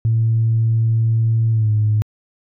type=tone with pitch glide; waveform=sine; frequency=113.2 to 106.85 Hz; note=A2 to G#2; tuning=+50 to +50 cents; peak=-12 dBFS; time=0.05-2.02 s; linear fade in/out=0 ms; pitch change=-100 cents; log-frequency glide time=1.51-1.7 s; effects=tanh soft clip ceiling -8 dBFS